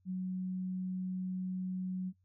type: tone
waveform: sine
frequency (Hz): 185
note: F#3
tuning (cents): 0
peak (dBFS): -34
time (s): 0.05-2.13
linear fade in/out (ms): 50
effects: noise-tail reverb RT60 0.1 s tail -24 dB re dry + added 92 Hz sine -69 dBFS peak until 2.24 s